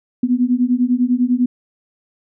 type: beating tone pair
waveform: sine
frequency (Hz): 242.6 / 252.6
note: B3 / B3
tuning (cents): -31 / +39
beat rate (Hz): 10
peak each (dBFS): -16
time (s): 0.23-1.46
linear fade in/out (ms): 5
effects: none